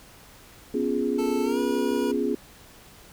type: chord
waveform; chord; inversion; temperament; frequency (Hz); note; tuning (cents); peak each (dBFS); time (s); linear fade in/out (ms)
sine; C# dominant seventh; third; equal with one note detuned; 246.9 / 278 / 349.2 / 415.3; B3 / C#4 / E#4 / G#4; 0 / +5 / 0 / 0; -28 / -28 / -30 / -27; 0.74-2.35; 5
type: tone with pitch glide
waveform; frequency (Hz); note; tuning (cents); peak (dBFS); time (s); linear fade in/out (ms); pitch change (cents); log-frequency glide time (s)
25% pulse; 440 to 482.6; A4 to B4; 0 to -40; -27; 1.18-2.12; 10; +160; 1.43-1.59
effects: pink hiss -50 dBFS RMS until 3.12 s